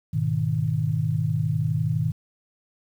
sine chord, G# minor, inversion none, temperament equal, 103.83 / 123.47 / 155.56 Hz, G#2 / B2 / D#3, 0 / 0 / 0 cents, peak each -27 / -26 / -24 dBFS, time 0.13-2.12 s, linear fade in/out 10 ms, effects 9-bit

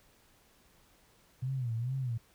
sine tone with vibrato, 123.47 Hz, B2, in tune, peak -31 dBFS, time 1.42-2.18 s, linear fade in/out 10 ms, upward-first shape sine, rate 2.3 Hz, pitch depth 150 cents each way, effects pink hiss -65 dBFS RMS until 2.34 s

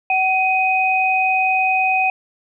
sine tone pair together, 754 / 2505 Hz, F#5 / D#7, +32 / +11 cents, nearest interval octave + major sixth, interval 2079 cents, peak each -17 dBFS, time 0.1-2.1 s, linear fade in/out 2 ms, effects none

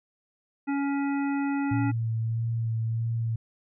harmonic tone, 280 Hz, C#4, 18 cents sharp, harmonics 1 / 3 / 5 / 7 / 9, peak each -25 / -35 / -39 / -42 / -44 dBFS, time 0.67-1.92 s, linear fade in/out 20 ms
sine tone with vibrato, 113.9 Hz, A#2, 40 cents flat, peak -25 dBFS, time 1.71-3.36 s, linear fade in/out 5 ms, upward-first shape sine, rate 1.6 Hz, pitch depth 21 cents each way
effects none

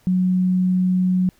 sine tone, 183.6 Hz, F#3, 13 cents flat, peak -15 dBFS, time 0.07-1.29 s, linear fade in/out 0 ms, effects pink hiss -58 dBFS RMS until 1.39 s

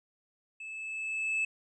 triangle tone with level ramp, 2613 Hz, E7, 16 cents flat, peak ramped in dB -39 to -25 dBFS, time 0.6-1.45 s, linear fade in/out 5 ms, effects resampled to 22050 Hz

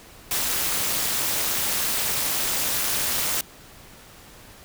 white noise with amplitude modulation, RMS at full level -21 dBFS, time 0.31-3.41 s, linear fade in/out 2 ms, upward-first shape sine, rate 293 Hz, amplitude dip 80%, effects pink hiss -47 dBFS RMS until 4.64 s

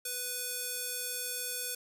square tone with band-pass filter, 495.4 Hz, B4, 5 cents sharp, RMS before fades -37 dBFS, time 0.05-1.75 s, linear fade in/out 5 ms, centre 11000 Hz, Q 1.2, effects 9-bit

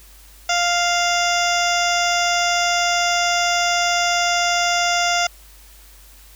harmonic tone with a mistuned harmonic, 698.5 Hz, F5, in tune, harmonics 1 / 2 / 3 / 4 / 5 / 7 / 8 / 9 / 10, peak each -20 / -23 / -25 / -26 / -27 / -28 / -29 / -30 / -30 dBFS, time 0.49-5.27 s, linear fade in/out 5 ms, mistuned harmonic 7, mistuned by +31 cents, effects added 50 Hz sine -45 dBFS peak until 6.35 s + white hiss -48 dBFS RMS until 6.35 s

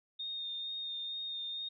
sine tone with vibrato, 3671 Hz, A#7, 27 cents flat, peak -37 dBFS, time 0.19-1.69 s, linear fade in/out 10 ms, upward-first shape sine, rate 2.2 Hz, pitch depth 17 cents each way, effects none

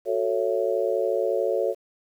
sine chord, F# minor seventh, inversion none, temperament just, 370 / 444 / 555 / 666 Hz, F#4 / A4 / C#5 / E5, 0 / +16 / +2 / +18 cents, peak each -28 / -26 / -25 / -31 dBFS, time 0.05-1.75 s, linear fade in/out 50 ms, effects 9-bit

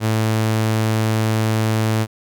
sawtooth tone, 110 Hz, A2, in tune, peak -12 dBFS, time 0-2.07 s, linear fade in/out 50 ms, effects none

